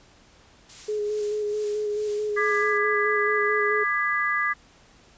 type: noise with tremolo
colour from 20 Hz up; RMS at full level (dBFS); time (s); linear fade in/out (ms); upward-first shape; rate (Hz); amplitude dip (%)
blue; -38; 0.69-2.78; 5; triangle; 2.3; 70
type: tone with vibrato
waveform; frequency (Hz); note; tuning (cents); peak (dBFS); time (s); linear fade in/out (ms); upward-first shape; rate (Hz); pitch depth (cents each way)
sine; 420; G#4; +19; -24; 0.88-3.84; 10; square; 4.6; 16
type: chord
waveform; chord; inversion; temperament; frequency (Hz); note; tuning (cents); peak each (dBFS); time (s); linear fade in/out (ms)
sine; G# diminished; second; just; 1196.1 / 1661.2 / 1993.5; D6 / G#6 / B6; +31 / 0 / +16; -26; 2.36-4.54; 20
effects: pink hiss -55 dBFS RMS until 5.17 s + resampled to 16000 Hz